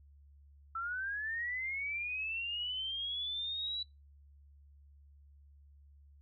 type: linear sweep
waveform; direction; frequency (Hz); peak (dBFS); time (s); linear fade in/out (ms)
sine; up; 1318.5 to 3951; -35; 0.75-3.83; 5
effects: noise-tail reverb RT60 0.2 s tail -22 dB re dry + added 71 Hz sine -57 dBFS peak until 6.21 s